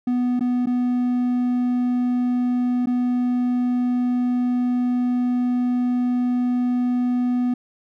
triangle tone with dropouts, 246.9 Hz, B3, in tune, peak -16 dBFS, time 0.07-7.54 s, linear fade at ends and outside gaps 5 ms, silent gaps 0.395-0.407 / 0.659-0.669 / 2.859-2.87 s, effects none

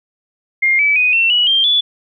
sine tone with pitch steps, 2120 / 2299 / 2492 / 2702 / 2930 / 3176 / 3444 Hz, C7 / D7 / D#7 / E7 / F#7 / G7 / A7, +22 / -37 / +2 / +42 / -18 / +22 / -38 cents, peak -10 dBFS, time 0.62-1.81 s, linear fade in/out 10 ms, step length 170 ms, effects none

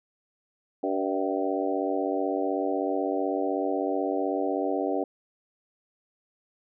harmonic tone with a mistuned harmonic, 96 Hz, G2, 36 cents flat, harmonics 3 / 4 / 5 / 6 / 7 / 8, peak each -30 / -31 / -32 / -33 / -33 / -34 dBFS, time 0.83-5.04 s, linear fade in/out 5 ms, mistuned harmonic 6, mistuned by +39 cents, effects none

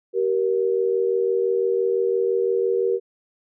sine tone pair together, 385.5 / 471.4 Hz, G4 / A#4, -29 / +19 cents, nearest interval minor third, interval 348 cents, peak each -21 dBFS, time 0.13-3 s, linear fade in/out 50 ms, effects none

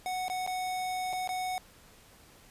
square tone with dropouts, 739 Hz, F#5, 2 cents flat, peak -32 dBFS, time 0.06-1.58 s, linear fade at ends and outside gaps 0 ms, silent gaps 0.282-0.299 / 0.464-0.475 / 1.129-1.133 / 1.275-1.291 s, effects pink hiss -57 dBFS RMS until 2.5 s + resampled to 32000 Hz

